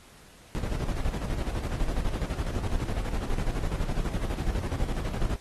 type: noise with tremolo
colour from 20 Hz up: brown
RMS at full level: -27 dBFS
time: 0.55-5.36 s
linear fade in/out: 0 ms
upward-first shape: square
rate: 12 Hz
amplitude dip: 55%
effects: pink hiss -54 dBFS RMS until 5.4 s + AAC 32 kbps